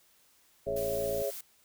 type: chord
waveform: sine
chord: C# minor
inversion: second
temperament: equal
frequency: 415.3 / 554.4 / 659.3 Hz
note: G#4 / C#5 / E5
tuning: 0 / 0 / 0 cents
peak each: -35 / -32 / -36 dBFS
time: 0.66-1.31 s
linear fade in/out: 20 ms
type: click train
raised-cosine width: 3 ms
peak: -31 dBFS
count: 32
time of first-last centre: 0.67-1.218 s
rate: 56.6 Hz
type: noise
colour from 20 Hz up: blue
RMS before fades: -42 dBFS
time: 0.76-1.41 s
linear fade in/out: 5 ms
effects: white hiss -65 dBFS RMS until 1.64 s